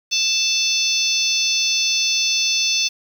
harmonic tone with a mistuned harmonic, 880 Hz, A5, in tune, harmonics 3 / 4 / 5 / 6 / 7, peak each -23 / -23 / -23 / -23 / -23 dBFS, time 0.11-2.89 s, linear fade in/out 20 ms, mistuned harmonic 7, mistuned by -15 cents, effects 7-bit

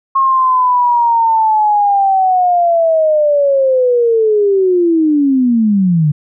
sine linear sweep, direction down, 1083 to 143.4 Hz, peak -8 dBFS, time 0.15-6.12 s, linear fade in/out 10 ms, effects none

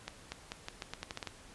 accelerating click train, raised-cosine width 0.2 ms, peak -21 dBFS, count 11, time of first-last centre 0.08-1.273 s, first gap 240 ms, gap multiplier 0.83, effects pink hiss -55 dBFS RMS until 1.54 s + resampled to 24000 Hz

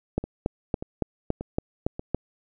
two click trains, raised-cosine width 2 ms, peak -10 / -19 dBFS, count 8 / 4, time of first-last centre 0.18-2.146 / 0.24-1.994 s, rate 3.56 / 1.71 Hz, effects none

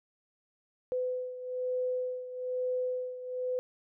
sine beating tone pair, 504 / 505.1 Hz, B4 / B4, +35 / +39 cents, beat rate 1.1 Hz, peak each -32 / -37 dBFS, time 0.92-3.59 s, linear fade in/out 0 ms, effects none

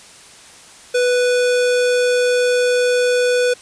square tone, 493.9 Hz, B4, in tune, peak -14 dBFS, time 0.94-3.54 s, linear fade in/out 10 ms, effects white hiss -42 dBFS RMS until 3.61 s + resampled to 22050 Hz

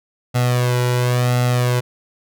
sawtooth tone with flanger, 123.47 Hz, B2, in tune, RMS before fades -17 dBFS, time 0.34-1.81 s, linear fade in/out 20 ms, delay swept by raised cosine 1.5 to 2.08 ms, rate 0.95 Hz, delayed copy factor +0.75, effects none

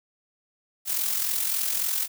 blue noise with amplitude modulation, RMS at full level -24 dBFS, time 0.85-2.08 s, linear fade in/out 50 ms, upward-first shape sine, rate 43.5 Hz, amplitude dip 55%, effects none

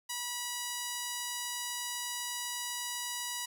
5% pulse tone, 972 Hz, B5, 28 cents flat, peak -23 dBFS, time 0.09-3.46 s, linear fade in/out 10 ms, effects none

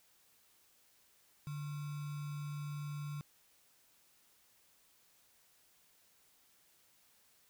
sine tone with sample-and-hold, 146.5 Hz, D3, 4 cents flat, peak -39 dBFS, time 1.47-3.21 s, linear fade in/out 0 ms, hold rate 1225 Hz, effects white hiss -69 dBFS RMS until 7.49 s

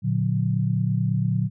sine chord, Bb augmented, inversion none, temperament just, 116.54 / 145.68 / 182.1 Hz, Bb2 / D3 / F#3, 0 / -14 / -27 cents, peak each -23 / -25 / -25 dBFS, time 0.02-1.5 s, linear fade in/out 50 ms, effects none

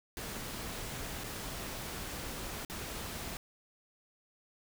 pink noise with dropouts, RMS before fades -41 dBFS, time 0.17-3.37 s, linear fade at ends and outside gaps 1 ms, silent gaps 1.237-1.241 / 2.649-2.698 s, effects none

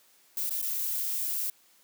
violet noise with dropouts, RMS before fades -31 dBFS, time 0.37-1.5 s, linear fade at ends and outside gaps 2 ms, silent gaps 0.496-0.507 / 0.616-0.625 s, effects white hiss -62 dBFS RMS until 1.83 s + high-pass 200 Hz 12 dB/octave

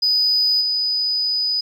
sine tone with level steps, 4978 Hz, D#8, in tune, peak -13 / -17 dBFS, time 0.02-1.61 s, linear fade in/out 10 ms, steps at 0.6 s, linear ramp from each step 20 ms, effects tanh soft clip ceiling -11 dBFS + 9-bit

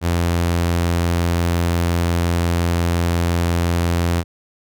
sawtooth tone, 85.7 Hz, F2, 32 cents flat, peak -12 dBFS, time 0.01-4.24 s, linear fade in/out 50 ms, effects none

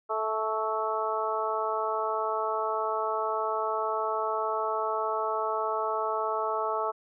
harmonic tone with a mistuned harmonic, 218.3 Hz, A3, 13 cents flat, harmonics 2 / 3 / 4 / 5 / 6, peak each -33 / -33 / -33 / -33 / -33 dBFS, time 0.09-6.92 s, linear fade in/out 20 ms, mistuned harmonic 5, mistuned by +29 cents, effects none

